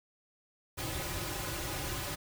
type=noise with comb filter; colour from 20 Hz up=pink; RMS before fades=-37 dBFS; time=0.77-2.16 s; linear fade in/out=20 ms; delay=4.4 ms; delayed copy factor=-0.85; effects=none